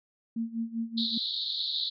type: tone with tremolo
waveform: sine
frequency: 228.5 Hz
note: A#3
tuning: 34 cents flat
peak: -27 dBFS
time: 0.36-1.18 s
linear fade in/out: 5 ms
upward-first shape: sine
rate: 5.1 Hz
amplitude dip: 85%
type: band-pass noise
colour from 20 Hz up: white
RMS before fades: -32 dBFS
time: 0.97-1.9 s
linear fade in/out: 10 ms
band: 3600 to 4300 Hz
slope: 96 dB/octave
effects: none